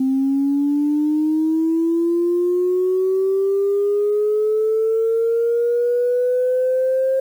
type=linear sweep; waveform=sine; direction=up; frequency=261.6 to 532 Hz; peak=-14 dBFS; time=0-7.2 s; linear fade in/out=5 ms; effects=tanh soft clip ceiling -11 dBFS + 8-bit